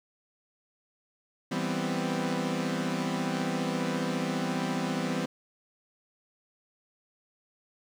sawtooth chord, C major seventh, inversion first, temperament equal, 164.81 / 196 / 246.9 / 261.6 Hz, E3 / G3 / B3 / C4, 0 / 0 / 0 / 0 cents, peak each -30 dBFS, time 1.51-5.26 s, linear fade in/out 10 ms, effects low-pass 8000 Hz 12 dB/octave + 10-bit

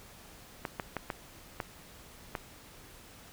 clicks, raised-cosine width 0.5 ms, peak -18 dBFS, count 6, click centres 0.652 / 0.798 / 0.967 / 1.102 / 1.602 / 2.352 s, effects pink hiss -53 dBFS RMS until 3.32 s

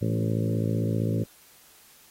harmonic tone with a mistuned harmonic, 55.5 Hz, A1, 16 cents sharp, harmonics 2 / 3 / 4 / 5 / 6 / 7 / 8 / 9 / 10, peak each -26 / -30 / -32 / -34 / -36 / -37 / -38 / -39 / -40 dBFS, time 0.01-1.24 s, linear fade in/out 10 ms, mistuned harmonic 4, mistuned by -24 cents, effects white hiss -55 dBFS RMS until 2.1 s + AAC 48 kbps

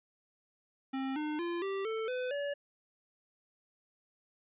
square tone with pitch steps, 266.7 / 302.8 / 343.9 / 390.5 / 443.4 / 503.5 / 571.7 Hz, C4 / D#4 / F4 / G4 / A4 / B4 / D5, +33 / -47 / -27 / -7 / +13 / +33 / -47 cents, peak -34 dBFS, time 0.93-2.54 s, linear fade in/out 10 ms, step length 230 ms, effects resampled to 8000 Hz

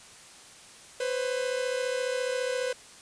45% pulse tone pair together, 499.8 / 534.4 Hz, B4 / C5, +21 / +36 cents, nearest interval minor second, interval 115 cents, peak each -29 / -33 dBFS, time 1-2.73 s, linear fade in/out 5 ms, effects white hiss -50 dBFS RMS until 3.01 s + resampled to 22050 Hz

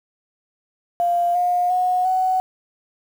sine tone with pitch steps, 697 / 713.3 / 730 / 747 Hz, F5 / F5 / F#5 / F#5, -4 / +36 / -24 / +16 cents, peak -16 dBFS, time 1-2.4 s, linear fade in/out 0 ms, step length 350 ms, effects 7-bit

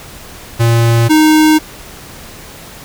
square tone pair in turn, 116.1 / 309.9 Hz, A#2 / D#4, -7 / -7 cents, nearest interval octave + perfect fourth, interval 1700 cents, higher second, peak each -8 / -6 dBFS, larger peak second, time 0.59-1.09 / 1.09-1.59 s, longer neither, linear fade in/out 20 ms, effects pink hiss -33 dBFS RMS until 2.84 s

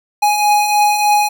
square beating tone pair, 830 / 833.3 Hz, G#5 / G#5, -1 / +6 cents, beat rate 3.3 Hz, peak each -20 / -12 dBFS, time 0.22-1.29 s, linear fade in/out 10 ms, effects none

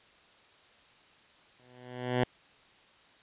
10% pulse tone with exponential growth, 124.6 Hz, B2, 16 cents sharp, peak -15 dBFS, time 1.59-2.24 s, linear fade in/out 5 ms, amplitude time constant 140 ms, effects white hiss -60 dBFS RMS until 3.22 s + resampled to 8000 Hz

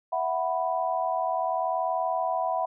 sine chord, E suspended second, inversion none, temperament equal, 659.3 / 740 / 987.8 Hz, E5 / F#5 / B5, 0 / 0 / 0 cents, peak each -29 / -28 / -30 dBFS, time 0.12-2.66 s, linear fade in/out 10 ms, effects none

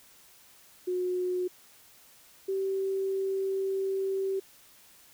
sine tone pair in turn, 363 / 386.3 Hz, F#4 / G4, -33 / -25 cents, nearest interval minor second, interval 108 cents, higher second, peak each -27 dBFS, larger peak neither, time 0.87-1.48 / 2.48-4.4 s, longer second, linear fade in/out 10 ms, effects white hiss -57 dBFS RMS until 5.13 s

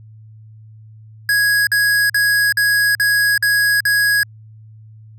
square tone bursts, 1661.2 Hz, G#6, in tune, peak -13 dBFS, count 7, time 1.29-4.232 s, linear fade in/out 2 ms, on 380 ms, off 47 ms, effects added 109 Hz sine -38 dBFS peak until 5.18 s

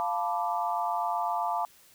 sine chord, B half-diminished seventh, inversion second, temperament equal, 698.5 / 880 / 987.8 / 1174.7 Hz, F5 / A5 / B5 / D6, 0 / 0 / 0 / 0 cents, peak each -31 / -31 / -34 / -34 dBFS, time 0-1.65 s, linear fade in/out 0 ms, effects white hiss -58 dBFS RMS until 1.94 s

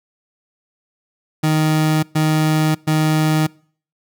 30% pulse tone bursts, 155.56 Hz, D#3, in tune, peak -11 dBFS, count 3, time 1.43-3.47 s, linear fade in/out 10 ms, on 600 ms, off 120 ms, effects noise-tail reverb RT60 0.5 s tail -25 dB re dry

